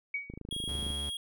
sine tone with exponential decay, 2254 Hz, C#7, 28 cents sharp, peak -28 dBFS, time 0.14-0.39 s, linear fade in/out 5 ms, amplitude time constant 54 ms
click train, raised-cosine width 3 ms, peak -28 dBFS, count 17, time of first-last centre 0.3-0.904 s, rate 26.5 Hz
square tone with vibrato, 3288 Hz, G#7, 18 cents flat, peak -35 dBFS, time 0.51-1.17 s, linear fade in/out 2 ms, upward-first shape triangle, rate 20 Hz, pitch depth 17 cents each way
45% pulse tone, 72.1 Hz, D2, 31 cents flat, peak -37 dBFS, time 0.68-1.1 s, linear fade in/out 10 ms
effects none

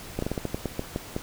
slowing click train, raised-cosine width 2 ms, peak -14 dBFS, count 11, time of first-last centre 0.19-1.164 s, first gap 34 ms, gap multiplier 1.22, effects pink hiss -42 dBFS RMS until 1.22 s

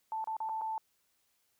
sine tone with dropouts, 882 Hz, A5, 4 cents sharp, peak -33 dBFS, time 0.12-0.78 s, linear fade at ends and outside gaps 1 ms, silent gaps 0.242-0.273 / 0.367-0.403 / 0.49-0.494 / 0.612-0.617 s, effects white hiss -75 dBFS RMS until 1.59 s

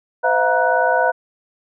sine tone cluster, 509 / 652 / 711 / 947 / 1484 Hz, C5 / E5 / F5 / A#5 / F#6, -48 / -19 / +31 / +27 / +5 cents, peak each -20 dBFS, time 0.23-1.12 s, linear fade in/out 20 ms, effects none

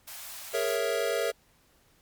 white high-pass noise, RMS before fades -42 dBFS, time 0.07-0.77 s, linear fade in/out 10 ms, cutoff 580 Hz, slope 96 dB/octave
square chord, A# half-diminished seventh, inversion third, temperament equal, 415.3 / 466.2 / 554.4 / 659.3 Hz, G#4 / A#4 / C#5 / E5, 0 / 0 / 0 / 0 cents, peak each -34 / -31 / -33 / -33 dBFS, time 0.53-1.32 s, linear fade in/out 20 ms
effects pink hiss -64 dBFS RMS until 2.01 s + MP3 96 kbps

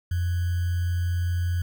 sine tone with sample-and-hold, 87.5 Hz, F2, 4 cents sharp, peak -22 dBFS, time 0.11-1.62 s, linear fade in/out 5 ms, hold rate 1575 Hz, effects none

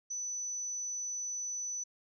sine tone, 5980 Hz, F#8, 17 cents sharp, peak -35 dBFS, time 0.1-1.84 s, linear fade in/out 10 ms, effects none

